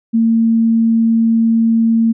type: tone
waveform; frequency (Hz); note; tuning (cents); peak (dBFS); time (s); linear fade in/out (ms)
sine; 227.2; A#3; -44; -9; 0.13-2.13; 20
effects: none